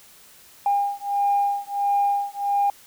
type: beating tone pair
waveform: sine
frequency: 806 / 807.5 Hz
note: G5 / G#5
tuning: +48 / -49 cents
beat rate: 1.5 Hz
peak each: -22 dBFS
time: 0.66-2.7 s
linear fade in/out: 2 ms
effects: tanh soft clip ceiling -12 dBFS + white hiss -50 dBFS RMS until 2.86 s